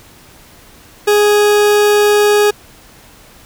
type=tone; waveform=40% pulse; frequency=415.3 Hz; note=G#4; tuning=in tune; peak=-7 dBFS; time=1.07-2.51 s; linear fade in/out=10 ms; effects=pink hiss -42 dBFS RMS until 3.45 s